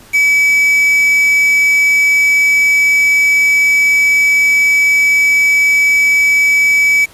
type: tone with quantisation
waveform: triangle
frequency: 2288 Hz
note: D7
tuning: 46 cents flat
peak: -6 dBFS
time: 0.13-7.06 s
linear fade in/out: 20 ms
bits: 4
effects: pink hiss -41 dBFS RMS until 7.13 s + resampled to 32000 Hz